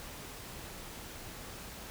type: silence
effects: pink hiss -46 dBFS RMS until 1.9 s